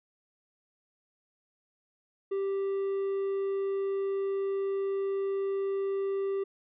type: tone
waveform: triangle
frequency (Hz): 392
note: G4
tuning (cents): 0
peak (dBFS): -26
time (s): 2.31-6.44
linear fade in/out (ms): 10
effects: resampled to 8000 Hz